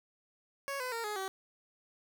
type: tone with pitch steps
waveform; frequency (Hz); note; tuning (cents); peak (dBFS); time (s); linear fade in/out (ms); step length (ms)
15% pulse; 554.4 / 505.5 / 460.8 / 420.2 / 383.1; C#5 / B4 / A#4 / G#4 / G4; 0 / +40 / -20 / +20 / -40; -29; 0.68-1.28; 0; 120
effects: none